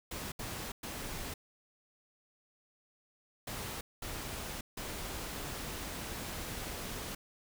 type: noise bursts at uneven times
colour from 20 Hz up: pink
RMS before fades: -41 dBFS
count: 6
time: 0.11-0.32 / 0.39-0.72 / 0.83-1.34 / 3.47-3.81 / 4.02-4.61 / 4.77-7.15 s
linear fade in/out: 5 ms
effects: none